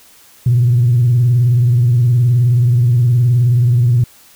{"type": "tone with vibrato", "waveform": "sine", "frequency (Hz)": 121.2, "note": "B2", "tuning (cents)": -32, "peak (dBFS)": -7, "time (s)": [0.46, 4.04], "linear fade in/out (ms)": 5, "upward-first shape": "triangle", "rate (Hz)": 19, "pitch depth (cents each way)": 110, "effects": ["tanh soft clip ceiling -4 dBFS", "white hiss -45 dBFS RMS until 4.35 s"]}